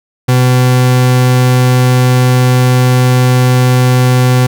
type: tone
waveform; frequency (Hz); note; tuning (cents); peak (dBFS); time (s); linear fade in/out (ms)
40% pulse; 126.3; B2; +39; -5; 0.28-4.47; 10
effects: none